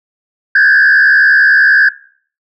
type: tone with frequency modulation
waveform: sine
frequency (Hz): 1625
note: G#6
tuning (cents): -38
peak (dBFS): -3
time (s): 0.55-1.89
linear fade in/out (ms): 5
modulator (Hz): 70.7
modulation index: 1.3
effects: noise-tail reverb RT60 0.5 s tail -20 dB re dry + tanh soft clip ceiling -2 dBFS